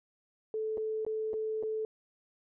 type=tone with dropouts; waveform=sine; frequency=436.6 Hz; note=A4; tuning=13 cents flat; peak=-31 dBFS; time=0.54-1.85 s; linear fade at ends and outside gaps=1 ms; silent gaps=0.773-0.779 / 1.05-1.065 / 1.333-1.339 / 1.627-1.634 s; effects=none